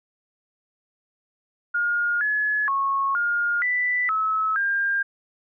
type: tone with pitch steps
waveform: sine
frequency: 1423 / 1702 / 1097 / 1418 / 1982 / 1294 / 1602 Hz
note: F6 / G#6 / C#6 / F6 / B6 / E6 / G6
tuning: +32 / +42 / -18 / +26 / +6 / -32 / +37 cents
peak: -20 dBFS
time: 1.74-5.03 s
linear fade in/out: 10 ms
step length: 470 ms
effects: none